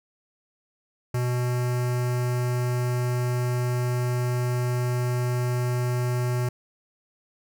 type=tone with notch filter; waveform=square; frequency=123.47 Hz; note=B2; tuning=in tune; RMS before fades=-25 dBFS; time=1.14-6.49 s; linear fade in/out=5 ms; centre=3500 Hz; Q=1.6; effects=none